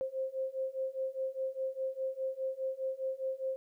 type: beating tone pair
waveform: sine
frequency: 525 / 529.9 Hz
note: C5 / C5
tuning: +6 / +22 cents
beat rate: 4.9 Hz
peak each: -37 / -36 dBFS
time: 0.01-3.56 s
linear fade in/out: 0 ms
effects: 12-bit